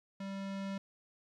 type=tone with level ramp; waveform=square; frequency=195.5 Hz; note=G3; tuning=4 cents flat; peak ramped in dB=-40 to -37 dBFS; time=0.2-0.78 s; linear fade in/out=5 ms; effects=low-pass 5000 Hz 12 dB/octave + 13-bit